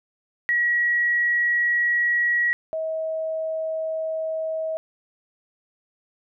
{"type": "tone pair in turn", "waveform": "sine", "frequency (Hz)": [1915, 639.1], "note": ["A#6", "D#5"], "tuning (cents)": [46, 46], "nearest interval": "octave + perfect fifth", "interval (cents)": 1900, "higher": "first", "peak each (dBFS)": [-18, -24], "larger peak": "first", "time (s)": [[0.49, 2.53], [2.73, 4.77]], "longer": "neither", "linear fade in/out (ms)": 0, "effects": []}